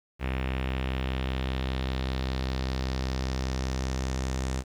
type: tone with low-pass filter sweep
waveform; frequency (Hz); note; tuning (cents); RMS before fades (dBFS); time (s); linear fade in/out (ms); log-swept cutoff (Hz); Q
sawtooth; 65.1; C2; -8; -30; 0.19-4.64; 50; 2500 to 7400; 2.5
effects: 9-bit